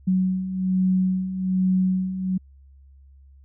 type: beating tone pair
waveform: sine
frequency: 185.3 / 186.5 Hz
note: F#3 / F#3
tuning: +3 / +14 cents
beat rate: 1.2 Hz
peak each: -26 / -20 dBFS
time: 0.07-2.38 s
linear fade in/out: 10 ms
effects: added 68 Hz sine -47 dBFS peak until 3.44 s